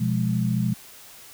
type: chord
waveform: sine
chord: F diminished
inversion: second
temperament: equal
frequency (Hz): 123.47 / 174.61 / 207.7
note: Cb3 / F3 / Ab3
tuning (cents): 0 / 0 / 0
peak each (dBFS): -24 / -26 / -25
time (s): 0-0.74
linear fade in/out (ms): 10
effects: white hiss -46 dBFS RMS until 1.33 s